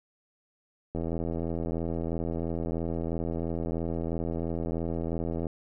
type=click train; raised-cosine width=2 ms; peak=-19 dBFS; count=376; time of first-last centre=0.95-5.468 s; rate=83 Hz; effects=none